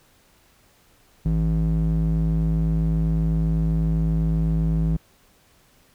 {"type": "tone with band-pass filter", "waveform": "square", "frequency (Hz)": 53.9, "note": "A1", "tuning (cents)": -35, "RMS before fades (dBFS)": -21, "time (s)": [1.25, 4.97], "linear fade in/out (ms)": 10, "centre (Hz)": 130, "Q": 3.3, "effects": ["pink hiss -58 dBFS RMS until 5.94 s"]}